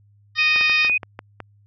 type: harmonic tone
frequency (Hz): 617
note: D#5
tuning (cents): -15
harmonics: 2 / 3 / 4 / 5 / 6 / 7 / 8 / 9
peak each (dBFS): -31 / -25 / -36 / -32 / -27 / -35 / -29 / -37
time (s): 0.35-0.9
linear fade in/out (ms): 50
type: tone with vibrato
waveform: sine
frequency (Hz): 2489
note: D#7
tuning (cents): 0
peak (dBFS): -16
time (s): 0.38-0.98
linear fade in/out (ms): 10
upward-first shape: triangle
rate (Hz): 9.1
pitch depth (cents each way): 9
type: clicks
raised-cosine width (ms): 0.5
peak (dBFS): -17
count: 8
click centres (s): 0.561 / 0.611 / 0.697 / 0.848 / 0.897 / 1.032 / 1.191 / 1.403
effects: added 102 Hz sine -52 dBFS peak until 1.66 s